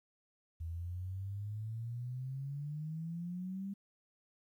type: exponential sweep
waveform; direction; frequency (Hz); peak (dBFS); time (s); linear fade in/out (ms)
sine; up; 80.9 to 200; -38; 0.6-3.74; 10
effects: 12-bit